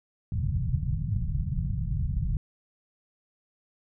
white low-pass noise, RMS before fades -28 dBFS, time 0.32-2.37 s, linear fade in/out 2 ms, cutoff 160 Hz, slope 48 dB/octave, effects none

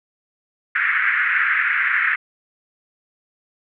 white band-pass noise, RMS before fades -19 dBFS, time 0.75-2.16 s, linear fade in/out 10 ms, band 1400 to 2100 Hz, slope 48 dB/octave, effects none

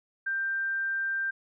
sine tone, 1575 Hz, G6, 8 cents sharp, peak -27 dBFS, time 0.26-1.31 s, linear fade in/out 10 ms, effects none

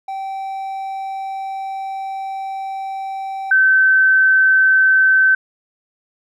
triangle / sine tone pair in turn, 775 / 1538 Hz, G5 / G6, -20 / -33 cents, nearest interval octave, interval 1187 cents, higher second, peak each -21 / -9 dBFS, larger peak second, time 0.08-3.51 / 3.51-5.35 s, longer first, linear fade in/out 5 ms, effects none

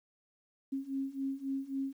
sine beating tone pair, 268.9 / 272.6 Hz, C4 / C#4, +47 / -29 cents, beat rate 3.7 Hz, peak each -38 / -36 dBFS, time 0.72-1.93 s, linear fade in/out 10 ms, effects 11-bit

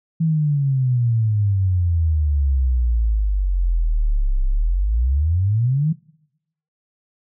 sine exponential two-way sweep, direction down then up, 164.81 to 32.13 to 164.81 Hz, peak -15 dBFS, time 0.2-5.93 s, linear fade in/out 10 ms, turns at 4.45 s, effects noise-tail reverb RT60 0.8 s tail -22 dB re dry

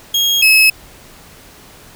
35% pulse tone pair in turn, 3269 / 2580 Hz, G#7 / E7, -28 / -38 cents, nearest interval major third, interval 410 cents, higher first, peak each -10 / -5 dBFS, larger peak second, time 0.14-0.42 / 0.42-0.7 s, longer neither, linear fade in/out 5 ms, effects pink hiss -41 dBFS RMS until 1.95 s

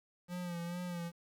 square tone with vibrato, 174.61 Hz, F3, in tune, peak -39 dBFS, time 0.28-1.12 s, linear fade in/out 50 ms, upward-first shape sine, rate 2.3 Hz, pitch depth 45 cents each way, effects 11-bit

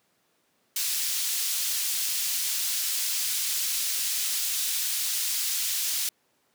pink high-pass noise, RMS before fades -28 dBFS, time 0.76-6.09 s, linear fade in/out 2 ms, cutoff 4200 Hz, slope 12 dB/octave, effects pink hiss -69 dBFS RMS until 6.54 s + high-pass 200 Hz 12 dB/octave

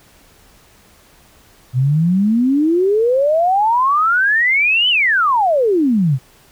sine exponential two-way sweep, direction up then down, 121.6 to 3069 to 121.6 Hz, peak -11 dBFS, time 1.73-6.19 s, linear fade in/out 50 ms, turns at 4.89 s, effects pink hiss -49 dBFS RMS until 6.51 s

